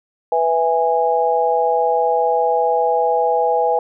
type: chord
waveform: sine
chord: E major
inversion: second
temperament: just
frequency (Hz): 494.4 / 659.3 / 824.1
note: B4 / E5 / G#5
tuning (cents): +2 / 0 / -14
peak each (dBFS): -18 / -20 / -17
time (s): 0.32-3.79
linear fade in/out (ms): 2
effects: none